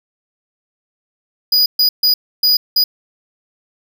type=tone bursts at uneven times; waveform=square; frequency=4927 Hz; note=D#8; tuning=18 cents flat; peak=-10 dBFS; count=5; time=1.52-1.66 / 1.79-1.89 / 2.03-2.14 / 2.43-2.57 / 2.76-2.84 s; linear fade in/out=5 ms; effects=none